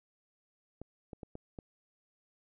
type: clicks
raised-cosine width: 2 ms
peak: -30 dBFS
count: 5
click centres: 0.816 / 1.132 / 1.232 / 1.354 / 1.588 s
effects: none